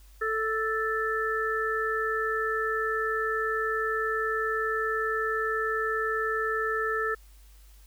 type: harmonic tone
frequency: 440 Hz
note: A4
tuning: in tune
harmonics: 1 / 3 / 4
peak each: -30 / -30 / -30 dBFS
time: 0.21-7.15 s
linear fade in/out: 10 ms
effects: added 50 Hz sine -50 dBFS peak until 7.86 s + white hiss -61 dBFS RMS until 7.86 s